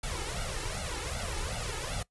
pink noise with flanger, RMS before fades -35 dBFS, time 0.03-2.03 s, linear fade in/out 5 ms, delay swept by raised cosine 1.4 to 2.33 ms, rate 2.6 Hz, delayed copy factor +0.95, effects noise-tail reverb RT60 0.1 s tail -20 dB re dry + resampled to 24000 Hz

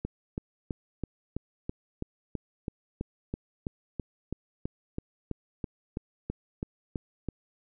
click train, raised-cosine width 3 ms, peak -19 dBFS, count 23, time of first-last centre 0.05-7.287 s, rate 3.04 Hz, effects none

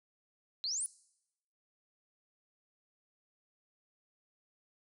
sine exponential sweep, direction up, 3951 to 10160 Hz, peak -33 dBFS, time 0.64-0.86 s, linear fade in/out 0 ms, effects noise-tail reverb RT60 0.8 s tail -21 dB re dry

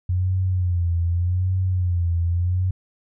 sine tone with vibrato, 89.1 Hz, F2, 35 cents sharp, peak -18 dBFS, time 0.09-2.71 s, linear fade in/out 5 ms, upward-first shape sine, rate 0.84 Hz, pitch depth 82 cents each way, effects none

